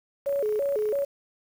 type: tone with vibrato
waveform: sine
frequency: 488.4 Hz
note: B4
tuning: 19 cents flat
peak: -23 dBFS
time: 0.26-1.05 s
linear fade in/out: 10 ms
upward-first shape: square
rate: 3 Hz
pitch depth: 240 cents each way
type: click train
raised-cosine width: 0.5 ms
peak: -30 dBFS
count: 24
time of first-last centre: 0.26-1.022 s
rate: 30.2 Hz
effects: 8-bit